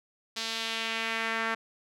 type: tone with band-pass filter sweep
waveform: sawtooth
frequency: 225.5 Hz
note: A3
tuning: 43 cents sharp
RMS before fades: -32 dBFS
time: 0.36-1.55 s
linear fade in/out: 10 ms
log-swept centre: 4400 to 1600 Hz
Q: 1.7
effects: none